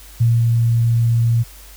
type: tone with ADSR envelope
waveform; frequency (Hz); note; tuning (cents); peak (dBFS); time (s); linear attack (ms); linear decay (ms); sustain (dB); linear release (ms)
sine; 116.54; A#2; 0; -10; 0.2-1.44; 12; 210; -2; 26
effects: added 50 Hz sine -40 dBFS peak until 1.76 s + white hiss -43 dBFS RMS until 1.76 s